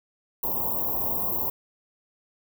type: band-stop noise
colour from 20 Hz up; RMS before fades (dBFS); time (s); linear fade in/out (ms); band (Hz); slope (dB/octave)
white; -27; 0.43-1.5; 5; 1100 to 13000; 96
effects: none